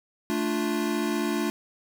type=chord; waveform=square; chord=D minor; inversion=second; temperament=equal; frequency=220 / 293.7 / 349.2 Hz; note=A3 / D4 / F4; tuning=0 / 0 / 0 cents; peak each=-30 dBFS; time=0.3-1.5 s; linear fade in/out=0 ms; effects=none